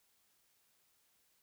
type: silence
effects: white hiss -74 dBFS RMS until 1.42 s